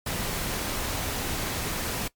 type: noise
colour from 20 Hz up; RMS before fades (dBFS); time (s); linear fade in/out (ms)
pink; -30; 0.06-2.08; 5
effects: noise-tail reverb RT60 0.1 s tail -20 dB re dry + MP3 96 kbps